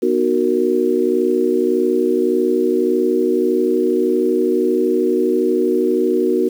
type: chord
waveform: sine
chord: B major seventh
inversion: none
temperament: just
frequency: 246.9 / 308.7 / 370.4 / 463 Hz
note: B3 / D#4 / F#4 / A#4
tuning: 0 / -14 / +2 / -12 cents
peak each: -21 / -21 / -16 / -20 dBFS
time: 0.02-6.49 s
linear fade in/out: 10 ms
effects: 7-bit